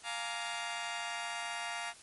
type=chord; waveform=15% pulse; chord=Bb dominant seventh; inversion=second; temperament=just; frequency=699.2 / 839.1 / 932.3 / 1165.4 Hz; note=F5 / Ab5 / Bb5 / D6; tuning=+2 / +18 / 0 / -14 cents; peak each=-34 / -38 / -35 / -40 dBFS; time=0.03-1.94 s; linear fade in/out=50 ms; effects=white hiss -55 dBFS RMS until 2.02 s + MP3 48 kbps